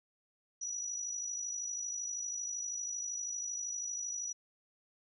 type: tone with amplitude modulation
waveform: sine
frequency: 5860 Hz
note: F#8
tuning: 18 cents flat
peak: -34 dBFS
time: 0.61-4.33 s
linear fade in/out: 10 ms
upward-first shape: sine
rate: 52.7 Hz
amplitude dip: 50%
effects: none